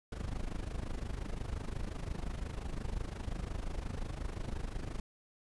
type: noise with amplitude modulation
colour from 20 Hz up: brown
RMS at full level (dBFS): -35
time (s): 0.12-5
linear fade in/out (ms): 2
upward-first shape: sine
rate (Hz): 25.7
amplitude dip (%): 80
effects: resampled to 24000 Hz

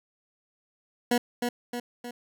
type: tone with echo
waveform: 20% pulse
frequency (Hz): 241.9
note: B3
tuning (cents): -36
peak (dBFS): -16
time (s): 1.11-1.18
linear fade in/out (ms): 5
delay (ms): 310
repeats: 3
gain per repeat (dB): -5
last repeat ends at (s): 2.11
effects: none

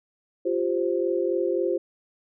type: chord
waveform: sine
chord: F suspended second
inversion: none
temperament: just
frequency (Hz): 349.2 / 392.9 / 523.8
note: F4 / G4 / C5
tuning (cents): 0 / +4 / +2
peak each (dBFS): -25 / -27 / -27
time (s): 0.45-1.78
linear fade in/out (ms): 10
effects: none

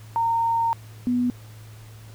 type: tone pair in turn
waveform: sine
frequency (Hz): 919 / 245.8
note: A#5 / B3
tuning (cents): -25 / -8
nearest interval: octave + major seventh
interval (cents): 2283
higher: first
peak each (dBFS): -19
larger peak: neither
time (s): 0.16-0.73 / 1.07-1.3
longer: first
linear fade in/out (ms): 0
effects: added 109 Hz sine -41 dBFS peak until 2.14 s + pink hiss -51 dBFS RMS until 2.14 s

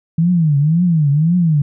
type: tone with vibrato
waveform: sine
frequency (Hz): 159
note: D#3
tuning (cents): +38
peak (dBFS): -10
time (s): 0.18-1.62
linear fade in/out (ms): 5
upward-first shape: triangle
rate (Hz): 1.9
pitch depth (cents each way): 240
effects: none

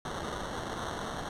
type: noise with sample-and-hold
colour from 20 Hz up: violet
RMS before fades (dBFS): -37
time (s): 0.05-1.29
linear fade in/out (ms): 2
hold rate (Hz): 2450
effects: low-pass 8000 Hz 12 dB/octave

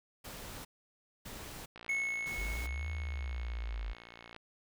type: noise bursts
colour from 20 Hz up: pink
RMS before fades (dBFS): -46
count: 3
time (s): 0.24-2.67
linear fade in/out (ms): 10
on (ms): 410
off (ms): 600
type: click train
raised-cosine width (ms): 0.3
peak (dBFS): -32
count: 152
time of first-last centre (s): 1.76-4.363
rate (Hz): 58
type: tone with exponential decay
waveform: triangle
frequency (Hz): 2194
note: C#7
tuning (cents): -18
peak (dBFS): -28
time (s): 1.89-4.33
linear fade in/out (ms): 2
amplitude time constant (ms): 530
type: linear two-way sweep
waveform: sine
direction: up then down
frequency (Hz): 46.25 to 78.7 to 46.25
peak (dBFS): -35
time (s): 2.37-3.94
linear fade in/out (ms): 20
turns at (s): 2.9
effects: none

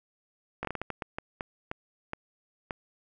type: slowing click train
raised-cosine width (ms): 0.5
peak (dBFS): -18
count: 13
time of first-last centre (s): 0.63-2.708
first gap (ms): 18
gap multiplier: 1.37
effects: none

